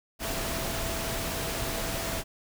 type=tone in noise; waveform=sine; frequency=663 Hz; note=E5; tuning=10 cents sharp; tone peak=-39 dBFS; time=0.19-2.24 s; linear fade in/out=50 ms; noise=pink; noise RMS=-32 dBFS; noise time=0.19-2.24 s; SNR=-10 dB; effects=none

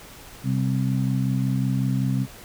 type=harmonic tone; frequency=65.41 Hz; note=C2; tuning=in tune; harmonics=2 / 3 / 4; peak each=-22 / -26 / -28 dBFS; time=0.43-2.27 s; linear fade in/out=50 ms; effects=pink hiss -44 dBFS RMS until 2.44 s

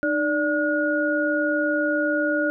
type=tone cluster; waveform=sine; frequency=304.6 / 584 / 1443 Hz; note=D#4 / D5 / F#6; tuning=-37 / -10 / -44 cents; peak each=-24 dBFS; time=0.03-2.5 s; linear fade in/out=0 ms; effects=none

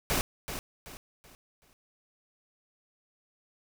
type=noise with echo; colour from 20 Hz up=pink; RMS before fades=-28 dBFS; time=0.1-0.21 s; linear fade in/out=0 ms; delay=380 ms; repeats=4; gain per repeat=-9 dB; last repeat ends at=1.73 s; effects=none

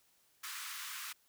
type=high-pass noise; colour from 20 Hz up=pink; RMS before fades=-44 dBFS; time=0.43-1.13 s; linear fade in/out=10 ms; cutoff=1100 Hz; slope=48 dB/octave; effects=white hiss -71 dBFS RMS until 1.28 s

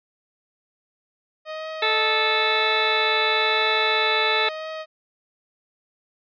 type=tone with vibrato; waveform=sawtooth; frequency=622.3 Hz; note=D#5; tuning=in tune; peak=-26 dBFS; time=1.45-4.86 s; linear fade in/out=50 ms; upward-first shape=triangle; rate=1 Hz; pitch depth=31 cents each way
type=harmonic tone; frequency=437.8 Hz; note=A4; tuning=9 cents flat; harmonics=1 / 2 / 3 / 4 / 5 / 6 / 8 / 9; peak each=-27 / -27 / -27 / -27 / -27 / -27 / -27 / -27 dBFS; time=1.82-4.49 s; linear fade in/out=5 ms
effects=resampled to 11025 Hz

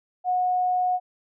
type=tone; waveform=sine; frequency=729 Hz; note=F#5; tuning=26 cents flat; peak=-20 dBFS; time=0.24-1 s; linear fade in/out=50 ms; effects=none

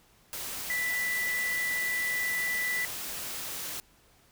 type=tone in noise; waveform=sine; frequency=1978 Hz; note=B6; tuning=2 cents sharp; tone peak=-28 dBFS; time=0.7-2.85 s; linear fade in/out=0 ms; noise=white; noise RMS=-37 dBFS; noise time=0.33-3.8 s; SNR=+6 dB; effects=pink hiss -62 dBFS RMS until 4.31 s

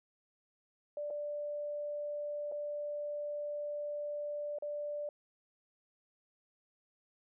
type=tone with dropouts; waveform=sine; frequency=588 Hz; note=D5; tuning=2 cents sharp; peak=-36 dBFS; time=0.97-5.09 s; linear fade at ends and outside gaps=2 ms; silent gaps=1.103-1.107 / 2.516-2.521 / 4.586-4.623 s; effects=none

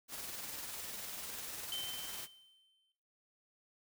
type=noise with tremolo; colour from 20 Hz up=white; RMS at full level=-43 dBFS; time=0.08-2.28 s; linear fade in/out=50 ms; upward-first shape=sine; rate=20 Hz; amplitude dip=35%
type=tone with exponential decay; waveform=triangle; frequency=3091 Hz; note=G7; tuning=25 cents flat; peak=-35 dBFS; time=1.72-2.92 s; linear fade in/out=1 ms; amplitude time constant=260 ms
effects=noise-tail reverb RT60 0.9 s tail -21 dB re dry

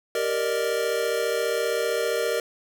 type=chord; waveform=square; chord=Eb major seventh; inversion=first; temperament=equal; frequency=392 / 466.2 / 587.3 / 622.3 Hz; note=G4 / Bb4 / D5 / Eb5; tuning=0 / 0 / 0 / 0 cents; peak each=-32 / -26 / -31 / -32 dBFS; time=0.15-2.4 s; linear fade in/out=2 ms; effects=none

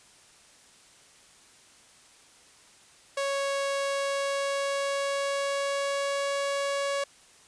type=tone with pitch glide; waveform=sawtooth; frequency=554.4 to 559.5 Hz; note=C#5 to C#5; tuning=0 to +16 cents; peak=-23 dBFS; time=3.17-7.04 s; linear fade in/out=5 ms; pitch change=+16 cents; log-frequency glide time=3.66-6.32 s; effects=white hiss -56 dBFS RMS until 7.47 s + resampled to 22050 Hz

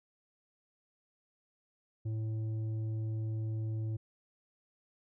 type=tone with tanh clipping; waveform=sine; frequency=110 Hz; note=A2; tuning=in tune; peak=-34 dBFS; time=2.05-3.97 s; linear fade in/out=10 ms; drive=7 dB; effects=none

